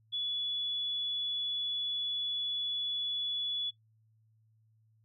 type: tone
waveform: sine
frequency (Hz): 3417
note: G#7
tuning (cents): +49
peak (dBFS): -32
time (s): 0.12-3.71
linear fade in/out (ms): 20
effects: noise-tail reverb RT60 0.1 s tail -19 dB re dry + added 110 Hz sine -65 dBFS peak until 5.04 s